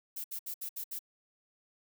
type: noise bursts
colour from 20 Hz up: violet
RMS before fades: -39 dBFS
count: 6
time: 0.16-0.992 s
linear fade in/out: 10 ms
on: 82 ms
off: 68 ms
effects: none